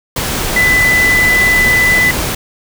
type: tone in noise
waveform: sine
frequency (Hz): 1999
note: B6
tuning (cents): +20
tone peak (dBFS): -8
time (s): 0.56-2.11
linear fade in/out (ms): 5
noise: pink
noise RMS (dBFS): -17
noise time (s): 0.16-2.35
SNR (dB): +6
effects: none